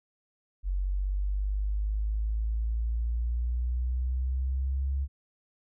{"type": "exponential sweep", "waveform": "sine", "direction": "up", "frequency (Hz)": [46.25, 68.9], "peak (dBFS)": -26, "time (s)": [0.63, 5.08], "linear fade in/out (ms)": 50, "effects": []}